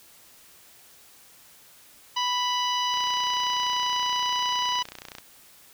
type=harmonic tone; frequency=987.8 Hz; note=B5; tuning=in tune; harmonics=1 / 2 / 3 / 4 / 5 / 6; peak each=-26 / -36 / -28 / -36 / -36 / -38 dBFS; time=2.16-4.83 s; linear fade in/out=10 ms
type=click train; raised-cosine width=0.2 ms; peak=-21 dBFS; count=69; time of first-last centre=2.94-5.184 s; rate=30.3 Hz
effects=white hiss -53 dBFS RMS until 5.73 s